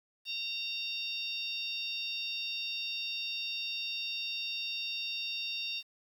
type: harmonic tone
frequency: 920 Hz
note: A#5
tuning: 23 cents flat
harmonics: 3 / 4 / 5 / 6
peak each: -38 / -38 / -43 / -44 dBFS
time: 0.25-5.83 s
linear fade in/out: 50 ms
effects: 10-bit